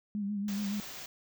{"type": "tone with vibrato", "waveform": "sine", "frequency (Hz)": 203.7, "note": "G#3", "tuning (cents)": -33, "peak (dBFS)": -31, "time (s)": [0.15, 0.8], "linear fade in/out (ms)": 0, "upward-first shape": "sine", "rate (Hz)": 7.1, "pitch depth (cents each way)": 51}
{"type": "band-stop noise", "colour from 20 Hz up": "white", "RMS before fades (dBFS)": -44, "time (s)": [0.48, 1.06], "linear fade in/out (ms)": 2, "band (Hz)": [7400, 15000], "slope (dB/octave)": 48}
{"effects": []}